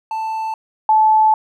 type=tone pair in turn; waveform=triangle / sine; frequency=883 / 868.8 Hz; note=A5 / A5; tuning=+6 / -22 cents; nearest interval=unison; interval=28 cents; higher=first; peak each=-18 / -9 dBFS; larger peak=second; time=0.11-0.54 / 0.89-1.34 s; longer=second; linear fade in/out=2 ms; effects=none